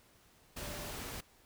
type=tone in noise; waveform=sine; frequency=587.3 Hz; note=D5; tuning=in tune; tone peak=-50 dBFS; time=0.61-0.91 s; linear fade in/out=10 ms; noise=pink; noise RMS=-43 dBFS; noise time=0.56-1.21 s; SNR=-10 dB; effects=pink hiss -65 dBFS RMS until 1.45 s